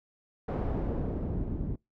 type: noise with low-pass filter sweep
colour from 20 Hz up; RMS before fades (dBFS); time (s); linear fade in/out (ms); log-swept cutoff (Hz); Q
pink; -32; 0.48-1.76; 5; 710 to 220; 0.84
effects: noise-tail reverb RT60 0.2 s tail -25 dB re dry